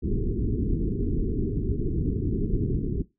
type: low-pass noise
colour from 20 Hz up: pink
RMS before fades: -26 dBFS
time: 0.02-3.03 s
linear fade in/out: 20 ms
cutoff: 430 Hz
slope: 96 dB/octave
effects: noise-tail reverb RT60 0.2 s tail -17 dB re dry